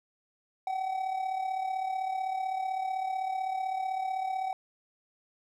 triangle tone with amplitude modulation, 759 Hz, F#5, 44 cents sharp, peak -25 dBFS, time 0.67-4.53 s, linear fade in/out 2 ms, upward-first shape sine, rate 35.8 Hz, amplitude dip 60%, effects none

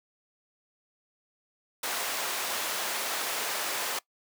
pink high-pass noise, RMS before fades -32 dBFS, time 1.83-3.99 s, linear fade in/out 5 ms, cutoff 640 Hz, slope 12 dB/octave, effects noise-tail reverb RT60 0.1 s tail -21 dB re dry

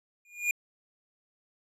square tone with exponential growth, 2427 Hz, D#7, 44 cents flat, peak -22 dBFS, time 0.25-0.51 s, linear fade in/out 2 ms, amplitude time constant 55 ms, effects low-pass 11000 Hz 12 dB/octave

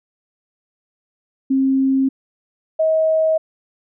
sine tone pair in turn, 267.4 / 636 Hz, C4 / D#5, +38 / +38 cents, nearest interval octave + minor third, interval 1500 cents, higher second, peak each -13 dBFS, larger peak neither, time 1.5-2.09 / 2.79-3.38 s, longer neither, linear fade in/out 10 ms, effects none

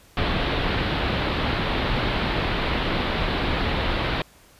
pink low-pass noise, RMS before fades -24 dBFS, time 0.17-4.22 s, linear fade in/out 2 ms, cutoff 4100 Hz, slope 48 dB/octave, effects pink hiss -53 dBFS RMS until 4.59 s + resampled to 32000 Hz

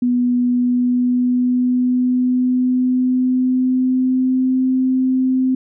sine tone with pitch glide, 245.7 to 258.8 Hz, B3 to C4, -9 to -19 cents, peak -13 dBFS, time 0.02-5.55 s, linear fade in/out 5 ms, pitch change +90 cents, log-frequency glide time 0.44-4.66 s, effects none

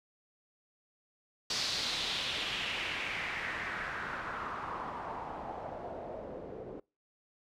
white noise with low-pass filter sweep, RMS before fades -38 dBFS, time 1.5-6.8 s, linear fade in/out 5 ms, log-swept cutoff 4900 to 430 Hz, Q 2.9, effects noise-tail reverb RT60 0.3 s tail -25 dB re dry

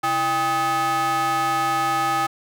square ring-modulated tone, 232.5 Hz, A#3, 4 cents flat, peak -17 dBFS, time 0.03-2.27 s, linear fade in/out 10 ms, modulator 1030 Hz, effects none

